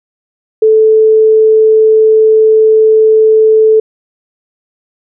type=tone; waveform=sine; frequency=437.5 Hz; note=A4; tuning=10 cents flat; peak=-3 dBFS; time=0.62-3.8 s; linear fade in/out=5 ms; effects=none